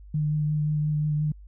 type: tone with vibrato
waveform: sine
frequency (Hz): 151.1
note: D3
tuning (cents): +50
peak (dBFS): -22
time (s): 0.14-1.32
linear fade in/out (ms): 5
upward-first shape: triangle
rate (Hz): 5.7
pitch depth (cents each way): 19
effects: added 50 Hz sine -43 dBFS peak until 1.47 s